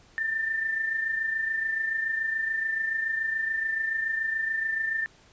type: tone pair together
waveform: sine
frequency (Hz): 1787 / 1814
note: A6 / A#6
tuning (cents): +26 / -48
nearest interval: unison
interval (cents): 26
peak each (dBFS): -26 / -35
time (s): 0.18-5.06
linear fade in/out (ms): 0
effects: pink hiss -57 dBFS RMS until 5.32 s + resampled to 16000 Hz